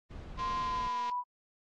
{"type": "noise", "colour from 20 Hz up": "brown", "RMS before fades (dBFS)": -44, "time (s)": [0.1, 0.88], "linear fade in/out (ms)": 10}
{"type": "tone with pitch glide", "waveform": "sine", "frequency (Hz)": [1038, 985.4], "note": ["C6", "B5"], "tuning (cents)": [-14, -4], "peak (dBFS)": -31, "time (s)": [0.37, 1.24], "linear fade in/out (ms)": 50, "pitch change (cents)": -90, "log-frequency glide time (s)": [0.57, 1.03]}
{"type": "click train", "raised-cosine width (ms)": 0.2, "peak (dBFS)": -29, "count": 168, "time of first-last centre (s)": [0.39, 1.098], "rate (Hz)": 236}
{"effects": ["low-pass 5000 Hz 12 dB/octave", "AAC 32 kbps"]}